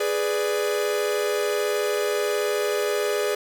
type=chord; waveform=45% pulse; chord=G# diminished; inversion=none; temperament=equal; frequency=415.3 / 493.9 / 587.3 Hz; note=G#4 / B4 / D5; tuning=0 / 0 / 0 cents; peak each=-24 / -29 / -28 dBFS; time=0-3.35 s; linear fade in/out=5 ms; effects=none